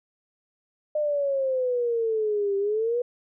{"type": "exponential two-way sweep", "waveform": "sine", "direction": "down then up", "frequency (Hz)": [609, 393, 493.2], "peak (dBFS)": -22, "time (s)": [0.95, 3.02], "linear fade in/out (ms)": 5, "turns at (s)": 2.57, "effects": []}